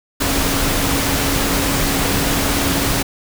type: tone in noise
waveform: sine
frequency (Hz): 277.2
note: C#4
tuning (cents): 0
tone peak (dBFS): -24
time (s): 0.2-3.03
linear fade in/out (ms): 10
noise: pink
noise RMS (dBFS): -18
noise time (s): 0.2-3.03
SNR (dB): -9
effects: none